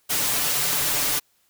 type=noise with comb filter; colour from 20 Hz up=white; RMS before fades=-23 dBFS; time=0.09-1.2 s; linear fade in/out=20 ms; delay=6.8 ms; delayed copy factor=+1; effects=white hiss -65 dBFS RMS until 1.49 s